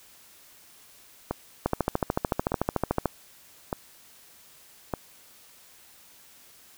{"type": "two click trains", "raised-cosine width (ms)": 1, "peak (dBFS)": [-13, -9], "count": [4, 20], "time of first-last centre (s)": [[1.31, 4.938], [1.66, 3.057]], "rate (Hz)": [0.827, 13.6], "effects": ["white hiss -54 dBFS RMS until 6.77 s"]}